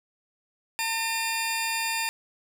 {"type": "tone pair together", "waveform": "15% pulse", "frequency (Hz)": [905.7, 2418], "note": ["A5", "D7"], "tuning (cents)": [50, 50], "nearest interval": "octave + perfect fourth", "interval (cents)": 1700, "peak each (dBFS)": [-22, -23], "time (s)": [0.79, 2.09], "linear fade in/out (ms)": 0, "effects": []}